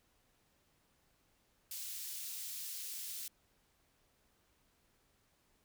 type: high-pass noise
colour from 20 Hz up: white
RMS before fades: -44 dBFS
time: 1.71-3.28 s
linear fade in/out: 2 ms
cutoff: 3500 Hz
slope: 12 dB/octave
effects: pink hiss -74 dBFS RMS until 5.64 s